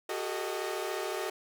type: tone cluster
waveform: sawtooth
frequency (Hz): 371.3 / 405.3 / 448.8 / 620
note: F#4 / G#4 / A4 / D#5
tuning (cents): +6 / -42 / +34 / -6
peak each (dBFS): -33 / -35 / -35 / -35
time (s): 0.09-1.3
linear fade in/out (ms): 5
effects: none